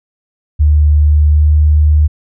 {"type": "tone with pitch glide", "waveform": "sine", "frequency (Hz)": [74.8, 75.67], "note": ["D2", "D#2"], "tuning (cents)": [32, -48], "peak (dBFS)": -5, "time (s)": [0.59, 2.08], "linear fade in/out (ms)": 20, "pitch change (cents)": 20, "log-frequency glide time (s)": [1.25, 1.49], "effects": []}